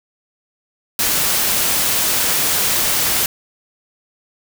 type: noise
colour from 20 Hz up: white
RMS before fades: -17 dBFS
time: 0.99-3.26 s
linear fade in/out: 2 ms
effects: none